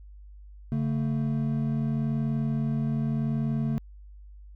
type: tone pair together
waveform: triangle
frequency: 142.9 / 223.7 Hz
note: D3 / A3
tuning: -47 / +29 cents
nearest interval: minor sixth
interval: 776 cents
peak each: -25 / -26 dBFS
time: 0.72-3.78 s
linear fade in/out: 0 ms
effects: added 50 Hz sine -44 dBFS peak until 4.55 s